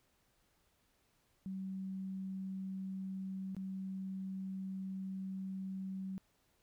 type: tone with dropouts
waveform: sine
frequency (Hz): 190.6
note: G3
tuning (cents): -48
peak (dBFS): -39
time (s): 1.46-6.18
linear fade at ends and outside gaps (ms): 0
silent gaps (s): 3.548-3.566
effects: pink hiss -75 dBFS RMS until 6.62 s